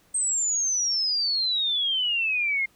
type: exponential sweep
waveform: sine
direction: down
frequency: 8400 to 2113 Hz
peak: -22 dBFS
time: 0.14-2.66 s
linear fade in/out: 10 ms
effects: pink hiss -61 dBFS RMS until 2.75 s